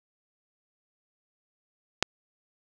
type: click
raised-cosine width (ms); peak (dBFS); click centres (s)
0.2; -3; 2.026
effects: none